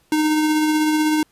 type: tone with tremolo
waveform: square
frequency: 307.6 Hz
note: D#4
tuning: 20 cents flat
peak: -15 dBFS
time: 0.12-1.23 s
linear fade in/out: 2 ms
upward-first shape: triangle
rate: 16 Hz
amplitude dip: 30%
effects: pink hiss -60 dBFS RMS until 1.31 s + resampled to 32000 Hz